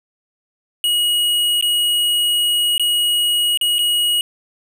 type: tone with dropouts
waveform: square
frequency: 2900 Hz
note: F#7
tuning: 35 cents flat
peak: -15 dBFS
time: 0.84-4.21 s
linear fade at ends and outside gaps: 1 ms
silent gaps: 1.611-1.625 / 2.78-2.796 / 3.574-3.612 / 3.784-3.79 s
effects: none

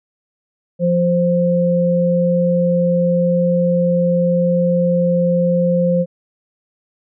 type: tone pair together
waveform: sine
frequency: 174.73 / 523.3 Hz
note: F3 / C5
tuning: +1 / 0 cents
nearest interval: octave + perfect fifth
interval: 1899 cents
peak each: -15 dBFS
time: 0.79-6.06 s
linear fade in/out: 50 ms
effects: none

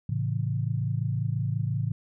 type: chord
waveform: sine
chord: A major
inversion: none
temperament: equal with one note detuned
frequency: 110 / 135.74 / 164.81 Hz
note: A2 / C#3 / E3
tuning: 0 / -36 / 0 cents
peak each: -28 / -29 / -33 dBFS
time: 0.09-1.92 s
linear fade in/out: 5 ms
effects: none

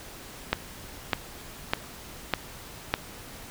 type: click train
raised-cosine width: 0.3 ms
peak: -6 dBFS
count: 5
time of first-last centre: 0.53-2.94 s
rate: 1.66 Hz
effects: pink hiss -44 dBFS RMS until 3.5 s

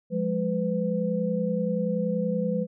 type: tone cluster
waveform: sine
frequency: 176.9 / 207.4 / 501 Hz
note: F3 / G#3 / B4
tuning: +23 / -2 / +25 cents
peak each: -28 dBFS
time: 0.1-2.67 s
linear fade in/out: 50 ms
effects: none

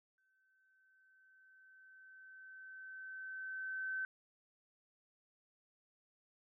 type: tone with exponential growth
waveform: sine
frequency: 1535 Hz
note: G6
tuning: 37 cents flat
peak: -36 dBFS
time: 0.18-4.05 s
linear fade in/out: 1 ms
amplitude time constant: 840 ms
effects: none

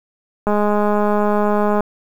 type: click train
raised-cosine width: 1 ms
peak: -5 dBFS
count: 279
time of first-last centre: 0.47-1.807 s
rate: 208 Hz
effects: 7-bit

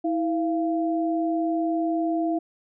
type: tone pair together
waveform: sine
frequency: 324.7 / 688 Hz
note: E4 / F5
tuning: -26 / -26 cents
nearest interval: octave + minor second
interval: 1300 cents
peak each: -23 / -27 dBFS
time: 0.04-2.39 s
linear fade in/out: 10 ms
effects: none

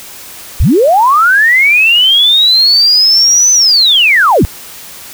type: linear two-way sweep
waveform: sine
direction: up then down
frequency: 35.14 to 6110 to 35.14 Hz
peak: -4 dBFS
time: 0.6-4.45 s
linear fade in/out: 0 ms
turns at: 3.52 s
effects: white hiss -30 dBFS RMS until 5.13 s

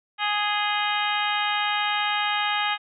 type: harmonic tone with a mistuned harmonic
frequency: 415.3 Hz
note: G#4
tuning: in tune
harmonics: 2 / 3 / 4 / 5 / 6 / 7 / 8 / 9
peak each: -27 / -29 / -30 / -31 / -32 / -32 / -33 / -34 dBFS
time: 0.18-2.78 s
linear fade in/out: 50 ms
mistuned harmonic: 8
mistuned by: -71 cents
effects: none

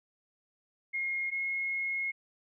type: tone pair in turn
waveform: sine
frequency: 2145 / 2162 Hz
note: C7 / C#7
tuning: +42 / -44 cents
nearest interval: unison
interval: 14 cents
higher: second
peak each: -30 / -30 dBFS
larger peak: neither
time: 0.93-1.31 / 1.31-2.12 s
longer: second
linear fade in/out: 20 ms
effects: none

